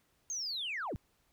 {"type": "linear sweep", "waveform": "sine", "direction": "down", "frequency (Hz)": [6560, 35.13], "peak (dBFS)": -34, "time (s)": [0.3, 0.96], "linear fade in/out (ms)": 0, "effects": ["tanh soft clip ceiling -31 dBFS", "pink hiss -73 dBFS RMS until 1.32 s"]}